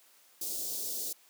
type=band-stop noise; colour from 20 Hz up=white; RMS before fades=-36 dBFS; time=0.41-1.13 s; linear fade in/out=5 ms; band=550 to 4400 Hz; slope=24 dB/octave; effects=white hiss -62 dBFS RMS until 1.29 s + high-pass 300 Hz 12 dB/octave